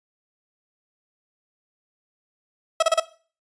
30% pulse tone bursts, 649 Hz, E5, 27 cents flat, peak -12 dBFS, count 4, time 2.8-3 s, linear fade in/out 5 ms, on 26 ms, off 32 ms, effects noise-tail reverb RT60 0.4 s tail -18 dB re dry + resampled to 22050 Hz

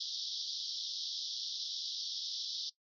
white band-pass noise, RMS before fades -40 dBFS, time 0-2.7 s, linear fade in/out 10 ms, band 3300 to 5600 Hz, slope 96 dB/octave, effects noise-tail reverb RT60 0.1 s tail -18 dB re dry

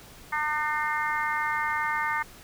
harmonic tone, 302.5 Hz, D#4, 49 cents flat, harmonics 3 / 4 / 5 / 6 / 7, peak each -30 / -31 / -34 / -31 / -33 dBFS, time 0.32-2.23 s, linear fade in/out 10 ms, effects pink hiss -49 dBFS RMS until 2.43 s

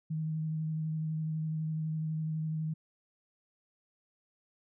sine tone with vibrato, 157.3 Hz, D#3, 19 cents sharp, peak -31 dBFS, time 0.1-2.74 s, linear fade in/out 10 ms, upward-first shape sine, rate 12 Hz, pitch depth 16 cents each way, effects none

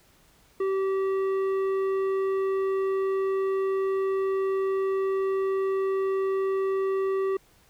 sine tone with tanh clipping, 385.8 Hz, G4, 28 cents flat, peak -25 dBFS, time 0.6-7.37 s, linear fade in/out 5 ms, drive 10 dB, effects pink hiss -60 dBFS RMS until 7.69 s

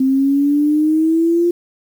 sine exponential sweep, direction up, 261.6 to 349.2 Hz, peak -11 dBFS, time 0-1.51 s, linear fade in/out 5 ms, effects 7-bit

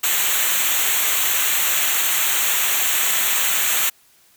white noise with comb filter, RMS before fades -19 dBFS, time 0.03-3.9 s, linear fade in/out 10 ms, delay 0.2 ms, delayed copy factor -0.85, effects white hiss -55 dBFS RMS until 4.36 s

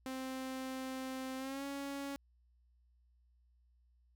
sawtooth tone with pitch glide, 261.6 to 278.8 Hz, C4 to C#4, 0 to +10 cents, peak -36 dBFS, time 0.06-2.16 s, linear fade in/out 0 ms, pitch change +110 cents, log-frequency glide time 1.37-1.65 s, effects added 60 Hz sine -67 dBFS peak until 4.15 s

